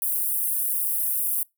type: high-pass noise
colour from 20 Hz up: pink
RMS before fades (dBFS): -25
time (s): 0.02-1.43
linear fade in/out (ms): 2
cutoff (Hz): 10000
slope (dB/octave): 48
effects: noise-tail reverb RT60 0.2 s tail -24 dB re dry